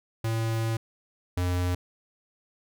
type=tone pair in turn; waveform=square; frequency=112.9 / 89.43 Hz; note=A2 / F2; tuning=+45 / +42 cents; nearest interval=major third; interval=403 cents; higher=first; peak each=-26 / -25 dBFS; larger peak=second; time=0.24-0.77 / 1.37-1.75 s; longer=first; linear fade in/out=5 ms; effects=none